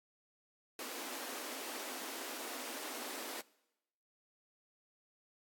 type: high-pass noise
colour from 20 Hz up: pink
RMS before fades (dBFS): -44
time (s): 0.79-3.41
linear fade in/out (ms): 2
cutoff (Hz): 240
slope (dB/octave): 96
effects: noise-tail reverb RT60 0.9 s tail -22 dB re dry + AAC 64 kbps